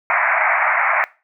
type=band-pass noise; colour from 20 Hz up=white; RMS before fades=-17 dBFS; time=0.1-1.04 s; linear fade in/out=0 ms; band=620 to 2300 Hz; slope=96 dB/octave; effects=noise-tail reverb RT60 0.3 s tail -19 dB re dry